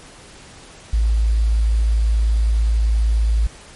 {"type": "tone with quantisation", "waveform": "sine", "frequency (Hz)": 55, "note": "A1", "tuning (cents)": 0, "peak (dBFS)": -13, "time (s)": [0.93, 3.47], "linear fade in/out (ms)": 5, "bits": 7, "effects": ["pink hiss -42 dBFS RMS until 3.75 s", "MP3 48 kbps"]}